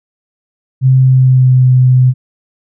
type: tone with pitch glide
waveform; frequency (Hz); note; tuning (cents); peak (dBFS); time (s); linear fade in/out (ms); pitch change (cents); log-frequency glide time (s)
sine; 130.81 to 127.6; C3 to C3; 0 to -43; -4; 0.81-2.14; 50; -43; 0.97-1.69
effects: none